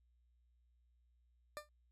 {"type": "tone with exponential decay", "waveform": "20% pulse", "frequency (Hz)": 597, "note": "D5", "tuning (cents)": 28, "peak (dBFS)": -35, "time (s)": [1.57, 1.69], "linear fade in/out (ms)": 0, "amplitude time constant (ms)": 25, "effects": ["added 60 Hz sine -70 dBFS peak until 1.91 s", "resampled to 32000 Hz"]}